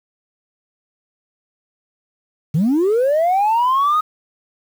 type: linear sweep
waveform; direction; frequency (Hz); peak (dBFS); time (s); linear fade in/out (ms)
sine; up; 138.4 to 1268; -11; 2.54-4.01; 10
effects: tanh soft clip ceiling -11 dBFS + 7-bit